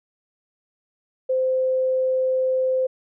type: tone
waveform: sine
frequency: 518 Hz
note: C5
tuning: 17 cents flat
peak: -18 dBFS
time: 1.29-2.87 s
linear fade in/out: 10 ms
effects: none